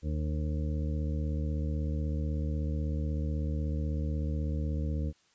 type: harmonic tone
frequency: 76.2 Hz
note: D#2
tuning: 36 cents flat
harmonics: 1 / 2 / 3 / 4 / 6 / 7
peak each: -30 / -36 / -40 / -42 / -46 / -47 dBFS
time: 0.02-5.13 s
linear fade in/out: 50 ms
effects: white hiss -67 dBFS RMS until 5.34 s + resampled to 16000 Hz